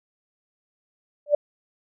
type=tone with exponential growth; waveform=sine; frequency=587.3 Hz; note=D5; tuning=in tune; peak=-10 dBFS; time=1.26-1.35 s; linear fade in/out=5 ms; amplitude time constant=18 ms; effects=none